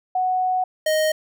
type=tone pair in turn; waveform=sine / square; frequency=740 / 622.3 Hz; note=F#5 / D#5; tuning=0 / 0 cents; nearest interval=minor third; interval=300 cents; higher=first; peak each=-18 dBFS; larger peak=neither; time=0.15-0.64 / 0.86-1.12 s; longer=first; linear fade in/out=5 ms; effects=none